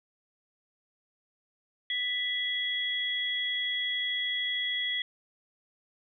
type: tone pair together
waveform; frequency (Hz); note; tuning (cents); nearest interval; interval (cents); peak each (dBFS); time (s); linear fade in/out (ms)
sine; 1975.5 / 3331; B6 / G#7; 0 / +4; major sixth; 904; -32 / -30; 1.9-5.02; 2
effects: none